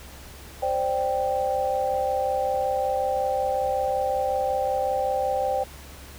sine chord, C suspended second, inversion none, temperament just, 523.3 / 588.7 / 784.9 Hz, C5 / D5 / G5, 0 / +4 / +2 cents, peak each -26 / -29 / -25 dBFS, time 0.62-5.64 s, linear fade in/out 10 ms, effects added 69 Hz sine -44 dBFS peak until 6.18 s + pink hiss -45 dBFS RMS until 6.18 s

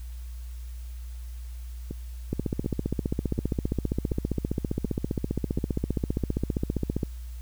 two click trains, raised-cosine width 3 ms, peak -20 / -13 dBFS, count 6 / 72, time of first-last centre 1.91-5.586 / 2.33-7.032 s, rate 1.36 / 15.1 Hz, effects added 60 Hz sine -35 dBFS peak until 7.41 s + white hiss -56 dBFS RMS until 7.41 s

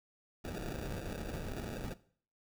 pink noise with sample-and-hold, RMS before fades -41 dBFS, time 0.44-1.94 s, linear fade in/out 10 ms, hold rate 1050 Hz, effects noise-tail reverb RT60 0.5 s tail -17 dB re dry

